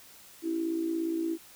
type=tone with amplitude modulation; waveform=sine; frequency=329.6 Hz; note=E4; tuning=in tune; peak=-25 dBFS; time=0.42-1.38 s; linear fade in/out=50 ms; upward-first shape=sine; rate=57.2 Hz; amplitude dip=60%; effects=white hiss -53 dBFS RMS until 1.55 s